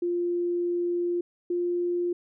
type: tone pair in turn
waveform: sine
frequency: 349.2 / 350.8 Hz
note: F4 / F4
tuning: 0 / +8 cents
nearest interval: unison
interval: 8 cents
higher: second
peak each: -24 dBFS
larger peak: neither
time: 0.02-1.21 / 1.5-2.13 s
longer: first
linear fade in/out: 5 ms
effects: none